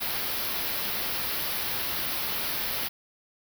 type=band-stop noise; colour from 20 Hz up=white; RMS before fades=-30 dBFS; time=0-2.89 s; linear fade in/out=20 ms; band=5300 to 11000 Hz; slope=48 dB/octave; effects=none